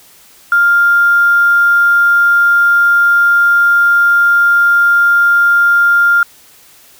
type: tone with quantisation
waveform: sine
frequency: 1400 Hz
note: F6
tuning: 4 cents sharp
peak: -6 dBFS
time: 0.52-6.23 s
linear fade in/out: 2 ms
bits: 5
effects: white hiss -43 dBFS RMS until 6.99 s